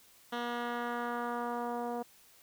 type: tone with low-pass filter sweep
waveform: 10% pulse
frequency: 239.5 Hz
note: A#3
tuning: 47 cents sharp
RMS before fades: -36 dBFS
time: 0.32-2.03 s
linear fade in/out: 10 ms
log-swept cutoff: 3200 to 690 Hz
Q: 1.3
effects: white hiss -61 dBFS RMS until 2.42 s